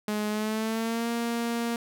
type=tone with pitch glide; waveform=sawtooth; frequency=210.9 to 234 Hz; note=G#3 to A#3; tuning=+27 to +7 cents; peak=-23 dBFS; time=0.08-1.76 s; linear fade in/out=2 ms; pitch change=+180 cents; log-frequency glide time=0.29-1.09 s; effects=none